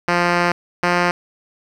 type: tone pair in turn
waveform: 5% pulse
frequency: 174.6 / 176.12 Hz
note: F3 / F3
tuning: 0 / +15 cents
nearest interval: unison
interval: 15 cents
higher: second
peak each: -3 dBFS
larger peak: neither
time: 0.08-0.52 / 0.83-1.11 s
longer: first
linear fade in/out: 2 ms
effects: low-pass 4000 Hz 12 dB/octave + 7-bit